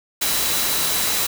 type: tone in noise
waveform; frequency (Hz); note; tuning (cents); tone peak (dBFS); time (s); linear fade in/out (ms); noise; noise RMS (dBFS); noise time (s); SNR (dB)
sine; 3951; B7; 0; -29; 0.21-1.27; 10; white; -21; 0.21-1.27; -11
effects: none